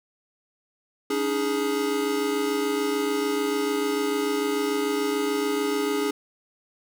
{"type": "chord", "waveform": "square", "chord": "C# suspended second", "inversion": "none", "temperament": "equal with one note detuned", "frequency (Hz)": [284.3, 311.1, 415.3], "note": ["C#4", "D#4", "G#4"], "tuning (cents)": [44, 0, 0], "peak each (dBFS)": [-29, -32, -26], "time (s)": [1.1, 6.11], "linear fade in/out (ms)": 5, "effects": []}